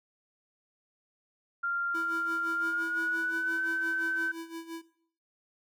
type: tone with pitch glide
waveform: sine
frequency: 1391 to 1534.5 Hz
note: F6 to G6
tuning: -7 to -37 cents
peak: -28 dBFS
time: 1.63-4.32 s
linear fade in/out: 10 ms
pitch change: +170 cents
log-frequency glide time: 2.54-3.65 s
type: tone with tremolo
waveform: square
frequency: 330.2 Hz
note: E4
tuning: 3 cents sharp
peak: -37 dBFS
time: 1.94-4.82 s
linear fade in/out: 10 ms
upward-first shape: sine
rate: 5.8 Hz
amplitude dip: 80%
effects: noise-tail reverb RT60 0.6 s tail -17 dB re dry